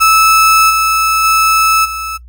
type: tone with level steps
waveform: 35% pulse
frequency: 1307 Hz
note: E6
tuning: 15 cents flat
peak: -4 / -8 / -6 / -17 dBFS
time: 0-2.18 s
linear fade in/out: 20 ms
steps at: 0.69 / 1.23 / 1.84 s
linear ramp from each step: 20 ms
effects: noise-tail reverb RT60 0.1 s tail -17 dB re dry + added 60 Hz sine -33 dBFS peak until 2.28 s